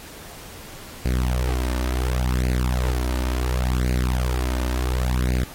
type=tone with flanger; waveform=sawtooth; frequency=62.4 Hz; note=B1; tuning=19 cents sharp; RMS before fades=-22 dBFS; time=1.05-5.44 s; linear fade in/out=5 ms; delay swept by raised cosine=0.45 to 3.35 ms; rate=0.7 Hz; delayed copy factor=+0.7; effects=pink hiss -41 dBFS RMS until 5.54 s + AAC 48 kbps